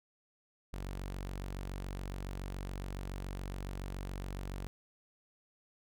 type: tone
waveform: sawtooth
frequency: 47.12 Hz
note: F#1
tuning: 32 cents sharp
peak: -35 dBFS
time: 0.73-4.67 s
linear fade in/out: 0 ms
effects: none